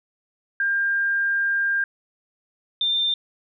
sine tone pair in turn, 1600 / 3592 Hz, G6 / A7, +35 / +35 cents, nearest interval octave + major second, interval 1400 cents, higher second, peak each -19 / -19 dBFS, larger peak neither, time 0.6-1.84 / 2.81-3.14 s, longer first, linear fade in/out 2 ms, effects none

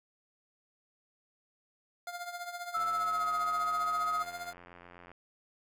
25% pulse tone with tremolo, 702 Hz, F5, 9 cents sharp, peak -32 dBFS, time 2.07-4.53 s, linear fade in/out 2 ms, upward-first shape triangle, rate 15 Hz, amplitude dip 75%
sine tone with pitch glide, 1318.5 to 1263.3 Hz, E6 to D#6, 0 to +26 cents, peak -29 dBFS, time 2.74-4.23 s, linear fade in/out 10 ms, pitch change -74 cents, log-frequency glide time 2.88-3.32 s
click train, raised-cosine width 0.5 ms, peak -36 dBFS, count 207, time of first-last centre 2.77-5.116 s, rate 87.8 Hz
effects none

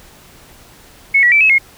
sine tone with pitch steps, 2197 / 1935 / 2325 / 2579 / 2153 Hz, C#7 / B6 / D7 / E7 / C7, -16 / -36 / -18 / -39 / +49 cents, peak -7 dBFS, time 1.14-1.585 s, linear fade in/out 10 ms, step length 89 ms, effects pink hiss -43 dBFS RMS until 1.77 s

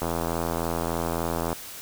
click train, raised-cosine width 1 ms, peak -13 dBFS, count 127, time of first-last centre 0.02-1.529 s, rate 83.5 Hz, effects white hiss -40 dBFS RMS until 1.81 s

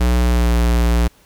square tone with pitch glide, 60.7 to 58.77 Hz, B1 to A#1, -29 to +15 cents, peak -13 dBFS, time 0-1.08 s, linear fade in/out 10 ms, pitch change -56 cents, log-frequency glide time 0.21-0.54 s, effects pink hiss -52 dBFS RMS until 1.25 s

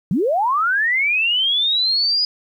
sine linear sweep, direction up, 146.83 to 4978 Hz, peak -15 dBFS, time 0.11-2.25 s, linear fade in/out 2 ms, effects 9-bit

